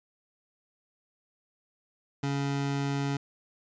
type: tone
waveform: 25% pulse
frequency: 140 Hz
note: C#3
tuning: 18 cents sharp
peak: -24 dBFS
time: 2.23-3.17 s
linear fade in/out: 5 ms
effects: resampled to 16000 Hz